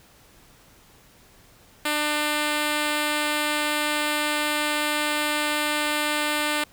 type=tone; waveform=5% pulse; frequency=299.1 Hz; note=D4; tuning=32 cents sharp; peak=-11 dBFS; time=1.85-6.64 s; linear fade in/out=5 ms; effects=pink hiss -54 dBFS RMS until 6.72 s